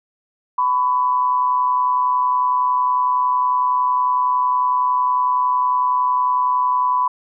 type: tone pair together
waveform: sine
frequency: 1000 / 1130.9 Hz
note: B5 / C#6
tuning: +21 / +34 cents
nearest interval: major second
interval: 213 cents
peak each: -15 / -24 dBFS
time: 0.58-7.08 s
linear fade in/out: 5 ms
effects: none